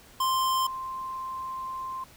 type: tone pair in turn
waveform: square / sine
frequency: 1046.5 / 1046.5 Hz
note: C6 / C6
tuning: 0 / 0 cents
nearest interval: unison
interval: 0 cents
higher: neither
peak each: -24 / -32 dBFS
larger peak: first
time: 0.2-0.67 / 0.67-2.04 s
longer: second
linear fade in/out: 5 ms
effects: pink hiss -53 dBFS RMS until 2.16 s